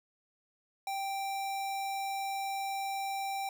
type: tone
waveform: square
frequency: 784 Hz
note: G5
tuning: in tune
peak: -34 dBFS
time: 0.87-3.49 s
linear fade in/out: 2 ms
effects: none